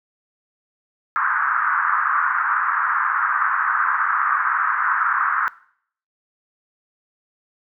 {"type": "band-pass noise", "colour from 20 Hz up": "pink", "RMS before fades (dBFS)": -20, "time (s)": [1.16, 5.48], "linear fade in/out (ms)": 0, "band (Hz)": [1100, 1600], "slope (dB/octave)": 48, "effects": ["noise-tail reverb RT60 0.6 s tail -21 dB re dry"]}